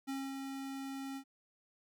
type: tone with ADSR envelope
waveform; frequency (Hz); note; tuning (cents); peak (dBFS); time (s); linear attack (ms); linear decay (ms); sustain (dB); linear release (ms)
square; 271; C#4; -39; -37; 0.07-1.24; 23; 230; -4; 76
effects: none